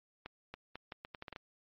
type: accelerating click train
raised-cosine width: 0.3 ms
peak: -27 dBFS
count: 10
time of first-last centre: 0.26-1.362 s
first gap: 280 ms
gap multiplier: 0.77
effects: low-pass 4000 Hz 12 dB/octave + MP3 32 kbps